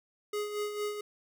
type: tone with tremolo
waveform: square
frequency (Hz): 416.9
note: G#4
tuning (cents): +7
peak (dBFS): -31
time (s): 0.33-1.01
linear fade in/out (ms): 5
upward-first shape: sine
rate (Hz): 4.4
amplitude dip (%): 55
effects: none